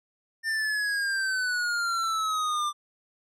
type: exponential sweep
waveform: square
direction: down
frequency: 1809 to 1181 Hz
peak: -26 dBFS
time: 0.43-2.73 s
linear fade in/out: 50 ms
effects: low-pass 9000 Hz 12 dB/octave